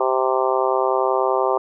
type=harmonic tone; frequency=130.4 Hz; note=C3; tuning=5 cents flat; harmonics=3 / 4 / 5 / 6 / 7 / 8 / 9; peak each=-22 / -23 / -24 / -25 / -25 / -26 / -27 dBFS; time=0-1.58 s; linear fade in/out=5 ms; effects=none